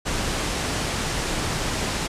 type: low-pass noise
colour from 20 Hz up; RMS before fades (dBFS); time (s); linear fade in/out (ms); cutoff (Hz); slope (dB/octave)
pink; -26; 0.05-2.08; 20; 9100; 24
effects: resampled to 32000 Hz

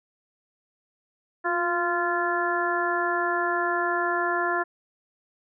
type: harmonic tone with a mistuned harmonic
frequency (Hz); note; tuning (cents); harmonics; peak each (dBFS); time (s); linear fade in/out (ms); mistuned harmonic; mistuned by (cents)
346.1; F4; -16; 1 / 2 / 3 / 4 / 5; -29 / -29 / -29 / -29 / -29; 1.44-4.64; 20; 1; +34
effects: none

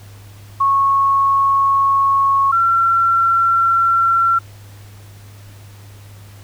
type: tone pair in turn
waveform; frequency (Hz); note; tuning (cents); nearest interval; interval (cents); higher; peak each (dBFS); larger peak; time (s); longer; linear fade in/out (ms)
sine; 1100 / 1358.8; C#6 / F6; -14 / -48; major third; 366; second; -11; neither; 0.6-2.52 / 2.52-4.39; first; 10
effects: added 101 Hz sine -37 dBFS peak until 6.43 s + pink hiss -46 dBFS RMS until 6.43 s

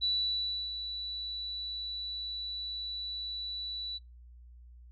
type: tone with ADSR envelope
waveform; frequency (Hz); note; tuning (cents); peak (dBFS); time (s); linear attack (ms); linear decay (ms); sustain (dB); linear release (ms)
sine; 3951; B7; 0; -26; 0.01-3.99; 29; 660; -9; 26
effects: noise-tail reverb RT60 0.2 s tail -24 dB re dry + added 60 Hz sine -50 dBFS peak until 4.91 s

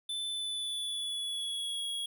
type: tone with pitch glide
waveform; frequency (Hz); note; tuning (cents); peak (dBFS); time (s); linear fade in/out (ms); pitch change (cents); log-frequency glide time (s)
square; 3520 to 3322; A7 to G#7; 0 to 0; -34; 0.09-2.06; 5; -100; 0.3-1.85
effects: none

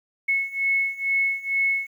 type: beating tone pair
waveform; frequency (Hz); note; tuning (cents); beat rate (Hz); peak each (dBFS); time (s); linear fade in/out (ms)
sine; 2193 / 2195.2; C#7 / C#7; -19 / -17; 2.2; -25 / -23; 0.28-1.87; 10
effects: 9-bit

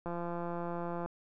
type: click train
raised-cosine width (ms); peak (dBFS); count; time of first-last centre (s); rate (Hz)
1; -25; 173; 0.06-1.06; 172
effects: none

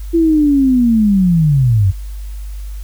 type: linear sweep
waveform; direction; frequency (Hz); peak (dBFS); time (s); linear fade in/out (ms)
sine; down; 339 to 88.8; -8; 0.13-1.92; 20
effects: added 50 Hz sine -23 dBFS peak until 2.83 s + white hiss -45 dBFS RMS until 2.83 s

